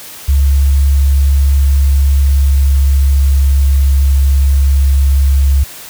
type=tone with pitch glide; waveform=sine; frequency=69.3 to 68.66 Hz; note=C#2 to C#2; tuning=0 to -16 cents; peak=-6 dBFS; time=0.28-5.64 s; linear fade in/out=10 ms; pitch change=-16 cents; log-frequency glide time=1.23-3.85 s; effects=white hiss -31 dBFS RMS until 5.89 s